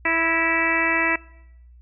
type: harmonic tone with a mistuned harmonic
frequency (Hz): 329.6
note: E4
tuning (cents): 0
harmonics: 1 / 2 / 3 / 4 / 5 / 6 / 7 / 8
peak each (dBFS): -28 / -29 / -28 / -30 / -29 / -22 / -26 / -28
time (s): 0.05-1.16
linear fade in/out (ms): 5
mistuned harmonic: 6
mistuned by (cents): -22
effects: noise-tail reverb RT60 0.8 s tail -22 dB re dry + added 60 Hz sine -45 dBFS peak until 1.81 s